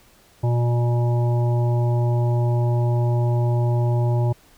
harmonic tone, 120 Hz, B2, 49 cents flat, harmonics 1 / 3 / 5 / 7 / 8, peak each -17 / -29 / -31 / -33 / -39 dBFS, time 0.43-4.33 s, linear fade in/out 10 ms, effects pink hiss -54 dBFS RMS until 4.57 s

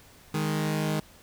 sawtooth tone pair together, 155.56 / 207.6 Hz, D#3 / G#3, 0 / 0 cents, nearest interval perfect fourth, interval 500 cents, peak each -23 / -27 dBFS, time 0.34-1 s, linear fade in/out 5 ms, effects pink hiss -54 dBFS RMS until 1.22 s

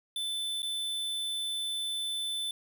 square tone with dropouts, 3520 Hz, A7, in tune, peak -32 dBFS, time 0.16-2.51 s, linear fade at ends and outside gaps 2 ms, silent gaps 0.621-0.629 s, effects 10-bit

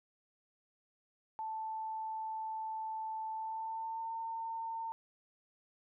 sine tone with pitch glide, 880 to 905.8 Hz, A5 to A#5, 0 to -50 cents, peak -37 dBFS, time 1.39-4.92 s, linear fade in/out 0 ms, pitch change +50 cents, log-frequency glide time 3.33-4.1 s, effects none

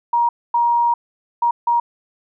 sine tone bursts at uneven times, 946 Hz, A#5, 25 cents sharp, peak -13 dBFS, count 4, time 0.13-0.29 / 0.54-0.94 / 1.42-1.51 / 1.67-1.8 s, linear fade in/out 5 ms, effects none

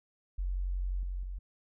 sine tone with level steps, 45.69 Hz, F#1, 21 cents flat, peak -30 / -33 / -36 dBFS, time 0.38-1.39 s, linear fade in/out 10 ms, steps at 1.03 / 1.23 s, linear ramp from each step 2 ms, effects none

